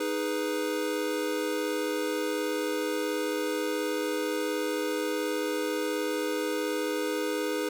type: chord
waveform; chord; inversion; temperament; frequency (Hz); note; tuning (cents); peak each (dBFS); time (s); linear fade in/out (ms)
square; G# minor; second; equal; 311.1 / 415.3 / 493.9; D#4 / G#4 / B4; 0 / 0 / 0; -33; 0-7.69; 5
effects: none